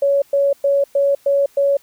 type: tone bursts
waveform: sine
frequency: 560 Hz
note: C#5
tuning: 18 cents sharp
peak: -12 dBFS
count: 6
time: 0.02-1.77 s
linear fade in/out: 5 ms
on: 200 ms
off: 110 ms
effects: white hiss -53 dBFS RMS until 1.82 s